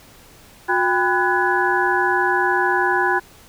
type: tone cluster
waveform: sine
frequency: 361.7 / 794 / 1000 / 1480 / 1693 Hz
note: F#4 / G5 / B5 / F#6 / G#6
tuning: -39 / +22 / +21 / 0 / +33 cents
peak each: -22 dBFS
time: 0.68-3.2 s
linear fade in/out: 20 ms
effects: pink hiss -47 dBFS RMS until 3.48 s